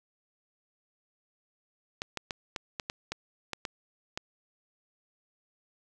clicks, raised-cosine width 0.2 ms, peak -16 dBFS, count 10, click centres 2.019 / 2.173 / 2.308 / 2.562 / 2.798 / 2.899 / 3.12 / 3.533 / 3.652 / 4.175 s, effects none

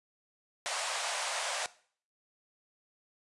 pink band-pass noise, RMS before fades -35 dBFS, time 0.66-1.66 s, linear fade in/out 0 ms, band 570 to 10000 Hz, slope 48 dB/octave, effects noise-tail reverb RT60 0.5 s tail -19 dB re dry + resampled to 24000 Hz

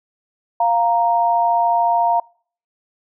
sine tone pair together, 698.4 / 932.3 Hz, F5 / A#5, 0 / 0 cents, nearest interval perfect fourth, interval 500 cents, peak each -16 dBFS, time 0.6-2.2 s, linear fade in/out 5 ms, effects noise-tail reverb RT60 0.5 s tail -26 dB re dry

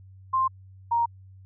sine tone pair in turn, 1051 / 936.3 Hz, C6 / A#5, +7 / +7 cents, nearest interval major second, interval 200 cents, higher first, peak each -20 dBFS, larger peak neither, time 0.33-0.48 / 0.91-1.06 s, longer neither, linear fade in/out 10 ms, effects added 95 Hz sine -46 dBFS peak until 1.45 s

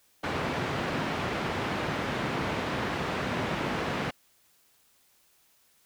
pink band-pass noise, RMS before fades -31 dBFS, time 0.23-4.11 s, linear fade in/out 10 ms, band 120 to 2500 Hz, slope 12 dB/octave, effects white hiss -65 dBFS RMS until 5.85 s

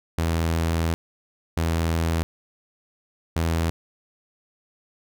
sawtooth tone bursts at uneven times, 82.41 Hz, E2, in tune, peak -17 dBFS, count 3, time 0.18-0.94 / 1.57-2.23 / 3.36-3.7 s, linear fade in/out 0 ms, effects none

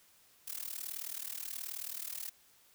blue noise with amplitude modulation, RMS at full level -38 dBFS, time 0.47-2.3 s, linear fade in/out 10 ms, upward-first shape sine, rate 38.7 Hz, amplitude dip 90%, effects white hiss -65 dBFS RMS until 2.74 s

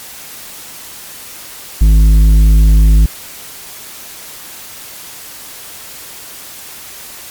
sine tone with tanh clipping, 52.6 Hz, G#1, 23 cents sharp, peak -5 dBFS, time 1.81-3.06 s, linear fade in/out 5 ms, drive 9 dB, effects white hiss -31 dBFS RMS until 7.3 s + MP3 96 kbps

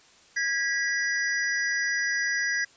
square tone pair together, 1645.8 / 1947 Hz, G#6 / B6, -16 / -25 cents, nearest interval minor third, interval 291 cents, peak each -28 dBFS, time 0.36-2.65 s, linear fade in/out 10 ms, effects white hiss -56 dBFS RMS until 2.76 s + resampled to 16000 Hz

